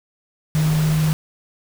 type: tone in noise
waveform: sine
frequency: 155.56 Hz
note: D#3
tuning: in tune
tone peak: -15 dBFS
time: 0.55-1.13 s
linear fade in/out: 0 ms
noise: pink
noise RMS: -29 dBFS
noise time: 0.55-1.13 s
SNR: +11 dB
effects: none